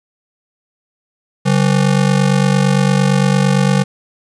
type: ring-modulated tone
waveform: square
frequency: 164.81 Hz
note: E3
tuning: in tune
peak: -8 dBFS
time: 1.45-3.84 s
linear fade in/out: 20 ms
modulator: 24.4 Hz
effects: resampled to 22050 Hz + 7-bit